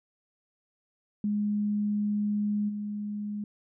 sine tone with level steps, 207.7 Hz, G#3, in tune, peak -25 / -31 dBFS, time 1.24-3.44 s, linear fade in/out 2 ms, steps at 2.68 s, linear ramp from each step 20 ms, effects none

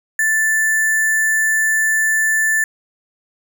sine tone with sample-and-hold, 1760 Hz, A6, in tune, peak -13 dBFS, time 0.19-2.64 s, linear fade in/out 2 ms, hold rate 8820 Hz, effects none

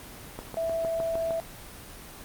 click train, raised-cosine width 1 ms, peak -21 dBFS, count 7, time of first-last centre 0.39-1.307 s, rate 6.54 Hz
sine tone, 659.3 Hz, E5, in tune, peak -26 dBFS, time 0.57-1.4 s, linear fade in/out 0 ms
effects pink hiss -44 dBFS RMS until 2.24 s + Opus 24 kbps

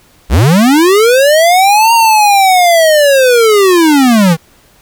square linear two-way sweep, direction up then down, 46.25 to 932.3 to 154.9 Hz, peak -5 dBFS, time 0.29-4.37 s, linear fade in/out 50 ms, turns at 1.93 s, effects pink hiss -46 dBFS RMS until 4.81 s

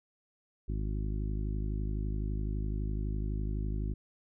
harmonic tone, 51.91 Hz, G#1, in tune, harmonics 1 / 2 / 3 / 4 / 5 / 6 / 7, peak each -32 / -38 / -42 / -44 / -46 / -48 / -49 dBFS, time 0.68-3.94 s, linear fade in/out 10 ms, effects none

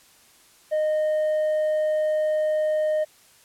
triangle tone with hard clipping, 616 Hz, D#5, 17 cents flat, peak -19 dBFS, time 0.71-3.05 s, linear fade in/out 20 ms, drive 1 dB, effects white hiss -55 dBFS RMS until 3.44 s + low-pass 12000 Hz 12 dB/octave

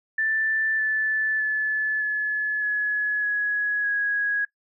sine tone with pitch steps, 1766 / 1747.7 / 1729.7 / 1711.8 / 1694.1 / 1676.5 / 1659.2 Hz, A6 / A6 / A6 / A6 / G#6 / G#6 / G#6, +6 / -12 / -30 / -48 / +34 / +16 / -2 cents, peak -21 dBFS, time 0.18-4.45 s, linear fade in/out 5 ms, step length 610 ms, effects noise-tail reverb RT60 0.1 s tail -20 dB re dry

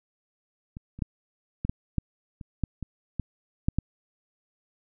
clicks, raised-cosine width 5 ms, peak -26 / -29 / -14 / -16 / -14 / -12 / -27 / -13 / -21 / -16 / -10 / -12 dBFS, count 12, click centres 0.769 / 0.99 / 1.022 / 1.65 / 1.695 / 1.983 / 2.412 / 2.637 / 2.827 / 3.197 / 3.685 / 3.786 s, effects none

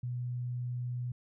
sine tone, 123.1 Hz, B2, 5 cents flat, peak -33 dBFS, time 0.03-1.12 s, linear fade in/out 5 ms, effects none

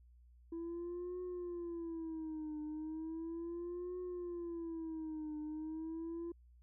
sine tone with vibrato, 331.3 Hz, E4, 9 cents sharp, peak -38 dBFS, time 0.52-6.32 s, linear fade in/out 5 ms, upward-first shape triangle, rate 0.36 Hz, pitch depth 160 cents each way, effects tanh soft clip ceiling -39 dBFS + added 60 Hz sine -60 dBFS peak until 6.62 s

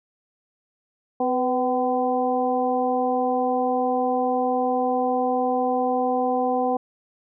harmonic tone with a mistuned harmonic, 254.1 Hz, B3, 49 cents sharp, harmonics 1 / 2 / 3 / 4, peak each -26 / -24 / -23 / -32 dBFS, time 1.2-6.77 s, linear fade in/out 5 ms, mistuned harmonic 2, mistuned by -36 cents, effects none

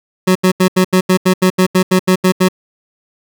25% pulse tone bursts, 185 Hz, F#3, in tune, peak -4 dBFS, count 14, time 0.27-2.486 s, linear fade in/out 10 ms, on 84 ms, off 80 ms, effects none

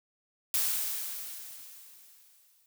blue noise with exponential decay, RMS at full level -27 dBFS, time 0.54-2.66 s, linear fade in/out 1 ms, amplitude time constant 460 ms, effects none

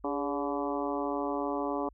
harmonic tone with a mistuned harmonic, 143.5 Hz, D3, 40 cents flat, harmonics 2 / 3 / 4 / 5 / 6 / 7 / 8, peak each -34 / -36 / -37 / -38 / -39 / -39 / -40 dBFS, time 0.04-1.89 s, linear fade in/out 5 ms, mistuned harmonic 3, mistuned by -69 cents, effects added 50 Hz sine -55 dBFS peak until 1.93 s

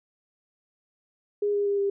sine tone with pitch steps, 411.2 / 406.9 / 402.7 / 398.6 Hz, G#4 / G#4 / G4 / G4, -17 / -35 / +47 / +29 cents, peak -22 dBFS, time 1.42-1.9 s, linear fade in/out 5 ms, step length 120 ms, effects none

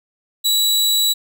sawtooth tone, 3915 Hz, B7, 16 cents flat, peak -11 dBFS, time 0.44-1.14 s, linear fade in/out 20 ms, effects none

